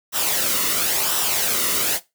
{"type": "noise with flanger", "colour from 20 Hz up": "white", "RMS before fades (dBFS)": -21, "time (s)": [0.12, 2], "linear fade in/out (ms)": 50, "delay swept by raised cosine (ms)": [0.44, 1.26], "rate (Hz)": 0.96, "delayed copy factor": -0.55, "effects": ["noise-tail reverb RT60 0.2 s tail -17 dB re dry"]}